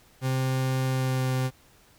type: tone with pitch glide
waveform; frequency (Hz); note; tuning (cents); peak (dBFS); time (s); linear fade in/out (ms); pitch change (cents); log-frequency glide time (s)
40% pulse; 130.81 to 129.53; C3 to C3; 0 to -17; -23; 0.21-1.51; 50; -17; 0.87-1.3
effects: pink hiss -58 dBFS RMS until 1.98 s